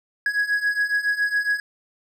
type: beating tone pair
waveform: triangle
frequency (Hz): 1661.2 / 1668.4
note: G#6 / G#6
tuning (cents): 0 / +7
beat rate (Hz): 7.2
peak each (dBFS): -23 / -20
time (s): 0.26-1.6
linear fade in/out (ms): 2
effects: none